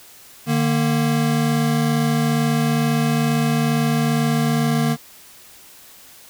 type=tone pair together; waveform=square; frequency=150.85 / 233.1 Hz; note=D3 / A#3; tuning=+47 / 0 cents; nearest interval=minor sixth; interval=753 cents; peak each=-20 dBFS; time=0.46-4.97 s; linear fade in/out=50 ms; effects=white hiss -45 dBFS RMS until 6.29 s